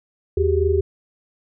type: tone cluster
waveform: sine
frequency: 80.6 / 379.5 / 403.3 Hz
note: E2 / F#4 / G4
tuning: -38 / +44 / +49 cents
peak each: -20 dBFS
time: 0.37-0.81 s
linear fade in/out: 5 ms
effects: none